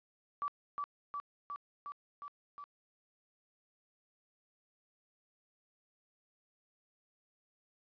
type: tone with echo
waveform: sine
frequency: 1153 Hz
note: D6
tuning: 32 cents flat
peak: -33 dBFS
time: 0.42-0.48 s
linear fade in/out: 0 ms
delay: 360 ms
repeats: 6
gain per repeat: -2 dB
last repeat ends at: 2.64 s
effects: resampled to 11025 Hz + 12-bit